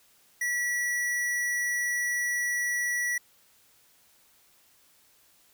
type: tone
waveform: square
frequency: 1943 Hz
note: B6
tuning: 29 cents flat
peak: -27 dBFS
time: 0.41-3.18 s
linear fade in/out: 5 ms
effects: white hiss -62 dBFS RMS until 5.53 s